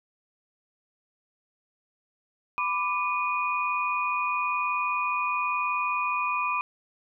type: tone cluster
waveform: sine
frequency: 997 / 1178 / 2467 Hz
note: B5 / D6 / D#7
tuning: +16 / +5 / -15 cents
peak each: -29 dBFS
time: 2.58-6.61 s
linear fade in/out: 0 ms
effects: none